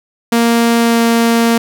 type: tone with pitch glide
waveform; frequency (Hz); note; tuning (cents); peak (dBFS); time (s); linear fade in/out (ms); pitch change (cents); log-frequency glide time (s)
sawtooth; 233 to 231.5; A#3 to A#3; -1 to -12; -5; 0.32-1.58; 5; -11; 0.78-1.01
effects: none